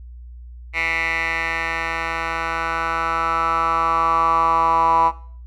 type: tone with band-pass filter sweep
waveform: 10% pulse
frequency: 164.81 Hz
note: E3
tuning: in tune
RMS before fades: -20 dBFS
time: 0.73-5.12 s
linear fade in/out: 50 ms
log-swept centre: 2100 to 1000 Hz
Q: 7.1
effects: noise-tail reverb RT60 0.5 s tail -19 dB re dry + added 60 Hz sine -35 dBFS peak until 5.46 s